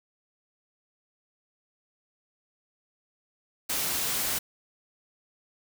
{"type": "noise", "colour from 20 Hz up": "white", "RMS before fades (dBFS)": -29, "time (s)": [3.69, 4.39], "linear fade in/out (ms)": 10, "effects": []}